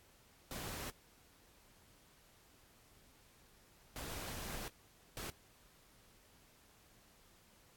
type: noise bursts at uneven times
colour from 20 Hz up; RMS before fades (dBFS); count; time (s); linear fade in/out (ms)
pink; -45; 3; 0.51-0.9 / 3.96-4.68 / 5.17-5.3; 0
effects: pink hiss -66 dBFS RMS until 7.76 s + AAC 64 kbps